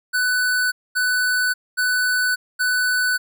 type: tone bursts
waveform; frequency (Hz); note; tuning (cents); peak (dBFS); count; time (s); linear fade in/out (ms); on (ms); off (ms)
square; 1495; F#6; +17; -18; 4; 0.13-3.18; 20; 590; 230
effects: none